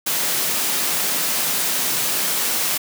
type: high-pass noise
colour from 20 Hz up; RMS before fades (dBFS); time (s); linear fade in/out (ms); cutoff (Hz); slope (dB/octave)
white; -21; 0.06-2.78; 10; 130; 96
effects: none